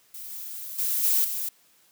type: noise with level steps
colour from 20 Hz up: violet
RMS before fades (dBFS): -39 / -37 / -26 / -22 / -30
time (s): 0.14-1.49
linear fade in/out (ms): 5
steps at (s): 0.3 / 0.78 / 1.03 / 1.24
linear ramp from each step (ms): 10
effects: white hiss -61 dBFS RMS until 1.91 s + high-pass 100 Hz 12 dB/octave